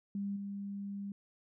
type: tone with level steps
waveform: sine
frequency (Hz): 200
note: G3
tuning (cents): +35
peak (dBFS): -34 / -38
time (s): 0.15-1.12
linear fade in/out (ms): 2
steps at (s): 0.36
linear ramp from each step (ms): 5
effects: none